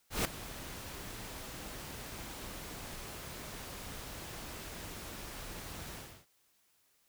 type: noise with ADSR envelope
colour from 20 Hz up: pink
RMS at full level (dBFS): -30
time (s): 0.1-6.26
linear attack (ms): 150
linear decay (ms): 5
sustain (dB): -15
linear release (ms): 340
effects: white hiss -72 dBFS RMS until 7.08 s